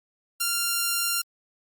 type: tone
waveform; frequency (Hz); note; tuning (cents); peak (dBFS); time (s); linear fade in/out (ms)
5% pulse; 1389; F6; -10; -12; 0.4-1.22; 10
effects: Opus 32 kbps